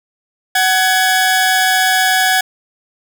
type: tone pair together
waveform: sawtooth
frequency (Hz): 749 / 1681.4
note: F#5 / G#6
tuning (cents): +21 / +21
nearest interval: octave + major second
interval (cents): 1400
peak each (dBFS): -10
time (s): 0.55-2.41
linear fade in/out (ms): 5
effects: 7-bit